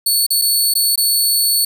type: tone with dropouts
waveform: 15% pulse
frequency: 4435 Hz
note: C#8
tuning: in tune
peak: -6 dBFS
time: 0.06-1.65 s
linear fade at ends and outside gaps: 5 ms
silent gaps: 0.266-0.304 / 0.416-0.419 / 0.739-0.752 / 0.958-0.976 s
effects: none